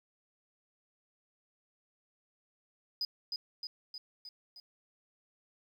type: tone with echo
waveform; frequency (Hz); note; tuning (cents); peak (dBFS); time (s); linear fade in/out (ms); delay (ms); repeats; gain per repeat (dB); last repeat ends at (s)
sine; 4978; D#8; 0; -29; 3.01-3.05; 2; 310; 5; -4; 4.6
effects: tanh soft clip ceiling -30 dBFS + 11-bit